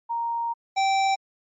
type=tone pair in turn; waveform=sine / square; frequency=932.3 / 777.4 Hz; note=A#5 / G5; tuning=0 / -15 cents; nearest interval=minor third; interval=315 cents; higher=first; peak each=-24 / -20 dBFS; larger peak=second; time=0.09-0.54 / 0.76-1.16 s; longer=first; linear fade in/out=20 ms; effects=low-pass 10000 Hz 12 dB/octave + MP3 32 kbps